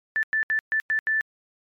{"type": "tone bursts at uneven times", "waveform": "sine", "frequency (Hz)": 1760, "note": "A6", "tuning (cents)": 0, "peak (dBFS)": -20, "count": 6, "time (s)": [[0.16, 0.23], [0.33, 0.43], [0.5, 0.59], [0.72, 0.8], [0.9, 0.99], [1.07, 1.21]], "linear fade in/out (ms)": 0, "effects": ["MP3 96 kbps"]}